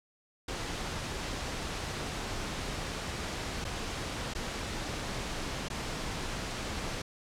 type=noise with dropouts; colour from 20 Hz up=pink; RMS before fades=-36 dBFS; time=0.48-7.02 s; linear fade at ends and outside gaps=5 ms; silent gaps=3.643-3.649 / 4.337-4.349 / 5.685-5.7 s; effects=low-pass 7000 Hz 12 dB/octave